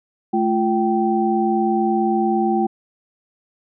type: tone cluster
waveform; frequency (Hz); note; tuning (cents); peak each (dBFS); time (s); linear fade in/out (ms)
sine; 217.7 / 346.7 / 777; A3 / F4 / G5; -18 / -13 / -16; -20; 0.33-2.67; 10
effects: none